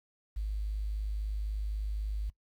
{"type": "tone with quantisation", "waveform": "sine", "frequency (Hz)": 51.91, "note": "G#1", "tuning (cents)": 0, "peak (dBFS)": -31, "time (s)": [0.36, 2.3], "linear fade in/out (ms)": 10, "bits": 10, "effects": ["noise-tail reverb RT60 0.1 s tail -20 dB re dry"]}